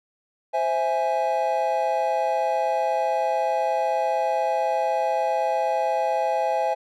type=chord; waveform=triangle; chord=C augmented; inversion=none; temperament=equal; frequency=523.3 / 659.3 / 830.6 Hz; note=C5 / E5 / G#5; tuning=0 / 0 / 0 cents; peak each=-25 / -23 / -22 dBFS; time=0.53-6.75 s; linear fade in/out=20 ms; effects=none